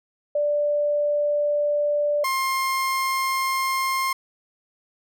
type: tone pair in turn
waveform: sine / 30% pulse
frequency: 587.3 / 1061.1 Hz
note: D5 / C6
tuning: 0 / +24 cents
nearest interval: minor seventh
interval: 1024 cents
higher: second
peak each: -19 dBFS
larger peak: neither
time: 0.35-2.24 / 2.24-4.13 s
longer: neither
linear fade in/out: 5 ms
effects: none